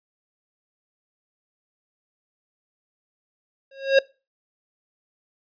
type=tone with exponential growth; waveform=square; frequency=543 Hz; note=C#5; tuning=36 cents flat; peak=-10 dBFS; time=3.71-3.99 s; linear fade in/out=5 ms; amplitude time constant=59 ms; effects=noise-tail reverb RT60 0.3 s tail -23 dB re dry + resampled to 11025 Hz